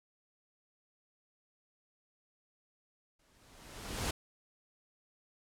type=noise with exponential growth; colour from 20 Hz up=pink; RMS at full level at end=-33 dBFS; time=3.19-4.11 s; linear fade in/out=5 ms; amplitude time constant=200 ms; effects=low-pass 11000 Hz 12 dB/octave